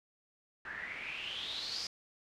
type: noise with low-pass filter sweep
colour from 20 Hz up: white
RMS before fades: -41 dBFS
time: 0.65-1.87 s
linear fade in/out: 2 ms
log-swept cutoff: 1600 to 5200 Hz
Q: 8.7
effects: none